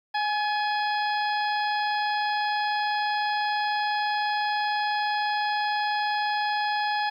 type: harmonic tone with a mistuned harmonic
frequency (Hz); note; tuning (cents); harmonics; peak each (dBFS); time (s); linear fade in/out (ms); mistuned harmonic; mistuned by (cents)
835; G#5; +9; 1 / 2 / 3 / 4 / 5 / 6; -25 / -30 / -38 / -37 / -40 / -38; 0.14-7.1; 10; 2; +40
effects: 10-bit